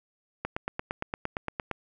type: click train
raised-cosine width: 0.5 ms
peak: -15 dBFS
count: 12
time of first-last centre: 0.45-1.713 s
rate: 8.71 Hz
effects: none